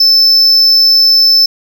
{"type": "tone", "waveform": "triangle", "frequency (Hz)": 5274, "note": "E8", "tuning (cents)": 0, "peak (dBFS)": -3, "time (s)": [0, 1.46], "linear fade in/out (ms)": 5, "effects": []}